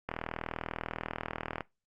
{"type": "click train", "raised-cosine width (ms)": 0.5, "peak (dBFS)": -19, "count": 62, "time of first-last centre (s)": [0.09, 1.607], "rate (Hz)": 40.2, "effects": ["noise-tail reverb RT60 0.2 s tail -19 dB re dry", "Opus 48 kbps"]}